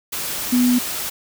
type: tone in noise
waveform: sine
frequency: 246.9 Hz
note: B3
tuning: in tune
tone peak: -13 dBFS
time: 0.52-0.79 s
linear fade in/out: 10 ms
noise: white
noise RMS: -26 dBFS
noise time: 0.12-1.1 s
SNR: +10 dB
effects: none